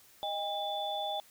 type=tone cluster; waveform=sine; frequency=623 / 804 / 3479 Hz; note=D#5 / G5 / A7; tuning=+2 / +44 / -20 cents; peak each=-38 / -35 / -38 dBFS; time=0.23-1.2 s; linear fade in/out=0 ms; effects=white hiss -60 dBFS RMS until 1.3 s